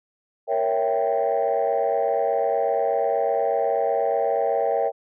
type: chord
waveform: sine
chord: A# diminished seventh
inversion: none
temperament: equal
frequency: 466.2 / 554.4 / 659.3 / 784 Hz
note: A#4 / C#5 / E5 / G5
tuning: 0 / 0 / 0 / 0 cents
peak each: -24 dBFS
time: 0.47-4.92 s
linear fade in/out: 50 ms
effects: tanh soft clip ceiling -13 dBFS